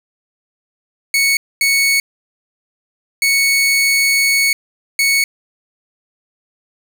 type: tone bursts at uneven times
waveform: sawtooth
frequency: 2217 Hz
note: C#7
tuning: in tune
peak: -8 dBFS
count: 4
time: 1.14-1.37 / 1.61-2 / 3.22-4.53 / 4.99-5.24 s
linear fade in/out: 2 ms
effects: none